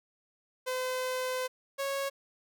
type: tone pair in turn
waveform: sawtooth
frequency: 511 / 551.1 Hz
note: C5 / C#5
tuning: -41 / -10 cents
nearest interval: minor second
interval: 131 cents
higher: second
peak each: -27 dBFS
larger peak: neither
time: 0.66-1.48 / 1.78-2.1 s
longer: first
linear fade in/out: 20 ms
effects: none